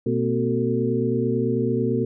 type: tone cluster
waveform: sine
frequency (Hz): 122.5 / 227.7 / 256.8 / 374.5 / 448.1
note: B2 / A#3 / C4 / F#4 / A4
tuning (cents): -14 / -40 / -32 / +21 / +32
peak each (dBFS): -26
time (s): 0.06-2.05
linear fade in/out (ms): 5
effects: none